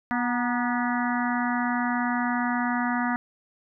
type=harmonic tone with a mistuned harmonic; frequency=244.1 Hz; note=B3; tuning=20 cents flat; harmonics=1 / 3 / 4 / 5 / 6 / 7 / 8; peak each=-26 / -31 / -32 / -33 / -34 / -34 / -35 dBFS; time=0.11-3.16 s; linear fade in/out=0 ms; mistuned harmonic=4; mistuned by=-48 cents; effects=none